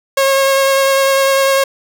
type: tone with vibrato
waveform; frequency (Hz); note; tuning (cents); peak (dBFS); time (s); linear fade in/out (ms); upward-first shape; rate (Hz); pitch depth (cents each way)
sawtooth; 543; C#5; -36; -6; 0.17-1.64; 5; sine; 10; 13
effects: none